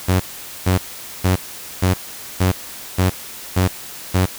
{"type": "tone bursts", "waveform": "sawtooth", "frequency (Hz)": 92.5, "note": "F#2", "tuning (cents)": 0, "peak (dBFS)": -9, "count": 8, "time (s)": [0.08, 4.26], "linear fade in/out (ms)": 10, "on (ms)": 120, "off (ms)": 460, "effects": ["white hiss -34 dBFS RMS until 4.38 s"]}